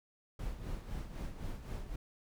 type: noise with tremolo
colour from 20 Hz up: brown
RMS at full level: -39 dBFS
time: 0.39-1.96 s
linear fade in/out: 5 ms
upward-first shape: sine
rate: 3.9 Hz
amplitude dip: 60%
effects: none